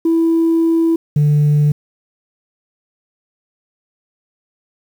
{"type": "tone pair in turn", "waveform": "sine", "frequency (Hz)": [329.6, 147.84], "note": ["E4", "D3"], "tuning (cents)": [0, 12], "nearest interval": "octave + major second", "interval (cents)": 1388, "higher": "first", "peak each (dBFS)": [-9, -7], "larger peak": "second", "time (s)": [[0.05, 0.96], [1.16, 1.72]], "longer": "first", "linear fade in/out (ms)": 5, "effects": ["tanh soft clip ceiling -8 dBFS", "7-bit"]}